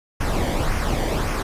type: noise with flanger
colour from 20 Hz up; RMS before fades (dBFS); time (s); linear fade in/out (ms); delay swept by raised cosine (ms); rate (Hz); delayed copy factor
brown; -22; 0.2-1.43; 10; 0.25 to 0.77; 1.8; -0.55
effects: resampled to 32000 Hz